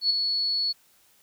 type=tone with ADSR envelope; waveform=sine; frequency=4400 Hz; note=C#8; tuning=14 cents flat; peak=-17 dBFS; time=0.01-0.73 s; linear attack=92 ms; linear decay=7 ms; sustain=-6 dB; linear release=21 ms; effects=white hiss -61 dBFS RMS until 1.22 s